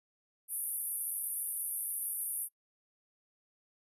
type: band-pass noise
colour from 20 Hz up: white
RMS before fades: -37 dBFS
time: 0.48-2.49 s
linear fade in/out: 50 ms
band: 9400 to 13000 Hz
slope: 96 dB/octave
effects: noise-tail reverb RT60 0.1 s tail -25 dB re dry + resampled to 32000 Hz